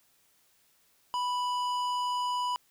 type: tone with tanh clipping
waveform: sine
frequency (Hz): 987.8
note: B5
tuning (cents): 0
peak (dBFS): -30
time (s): 1.14-2.56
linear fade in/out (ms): 0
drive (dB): 14
effects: white hiss -67 dBFS RMS until 2.7 s